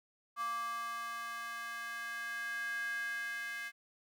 square tone with high-pass filter sweep, 233.1 Hz, A#3, in tune, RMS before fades -40 dBFS, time 0.36-3.72 s, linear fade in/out 50 ms, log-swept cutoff 1200 to 1800 Hz, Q 8.4, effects none

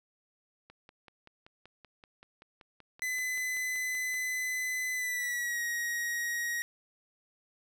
click train, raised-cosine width 0.3 ms, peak -36 dBFS, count 19, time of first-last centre 0.7-4.142 s, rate 5.23 Hz
45% pulse tone with pitch glide, 2015 to 1891 Hz, B6 to A#6, +34 to +24 cents, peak -31 dBFS, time 3.02-6.62 s, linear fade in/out 0 ms, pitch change -110 cents, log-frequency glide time 4.94-5.61 s
effects none

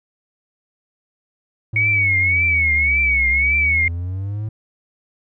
triangle exponential two-way sweep, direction down then up, 110 to 61.74 to 110 Hz, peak -20 dBFS, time 1.73-4.49 s, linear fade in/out 5 ms, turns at 3.23 s
sine tone with vibrato, 2225 Hz, C#7, 6 cents sharp, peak -14 dBFS, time 1.76-3.88 s, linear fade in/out 2 ms, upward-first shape triangle, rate 1.8 Hz, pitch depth 100 cents each way
effects none

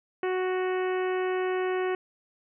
harmonic tone, 370 Hz, F#4, in tune, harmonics 1 / 2 / 3 / 4 / 5 / 6 / 7 / 8, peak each -26 / -35 / -38 / -40 / -39 / -44 / -45 / -49 dBFS, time 0.23-1.95 s, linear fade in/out 2 ms, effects none

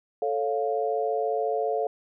sine chord, A augmented, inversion none, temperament equal with one note detuned, 440 / 554.4 / 701.3 Hz, A4 / C#5 / E#5, 0 / 0 / +7 cents, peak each -27 / -30 / -28 dBFS, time 0.22-1.87 s, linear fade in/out 2 ms, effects none

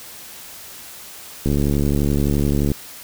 click train, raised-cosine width 3 ms, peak -7 dBFS, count 91, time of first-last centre 1.46-2.717 s, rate 71.6 Hz, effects white hiss -38 dBFS RMS until 3.03 s

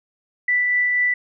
sine tone with tremolo, 1975.5 Hz, B6, in tune, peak -15 dBFS, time 0.48-1.14 s, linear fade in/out 5 ms, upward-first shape triangle, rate 4.1 Hz, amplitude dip 25%, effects none

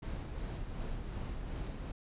brown noise with tremolo, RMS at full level -38 dBFS, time 0.02-1.92 s, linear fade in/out 10 ms, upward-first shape sine, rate 2.7 Hz, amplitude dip 35%, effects resampled to 8000 Hz

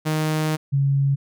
sawtooth / sine tone pair in turn, 155.56 / 138.59 Hz, D#3 / C#3, 0 / 0 cents, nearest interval major second, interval 200 cents, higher first, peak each -16 dBFS, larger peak neither, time 0.05-0.57 / 0.72-1.16 s, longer first, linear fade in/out 20 ms, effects none

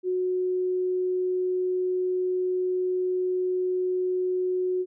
sine tone, 366.6 Hz, F#4, 16 cents flat, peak -23 dBFS, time 0.03-4.86 s, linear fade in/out 50 ms, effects none

